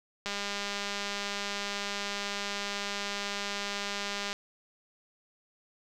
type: click train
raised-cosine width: 0.2 ms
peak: -17 dBFS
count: 823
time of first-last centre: 0.26-4.329 s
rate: 202 Hz
effects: none